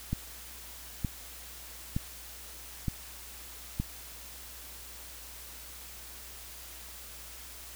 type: click train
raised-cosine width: 5 ms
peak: -17 dBFS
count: 5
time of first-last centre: 0.13-3.8 s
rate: 1.09 Hz
effects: added 60 Hz sine -52 dBFS peak until 7.75 s + white hiss -47 dBFS RMS until 7.75 s